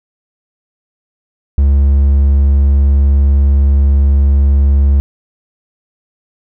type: tone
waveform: triangle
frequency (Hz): 69.7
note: C#2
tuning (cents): +10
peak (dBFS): -4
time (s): 1.58-5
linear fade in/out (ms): 0
effects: none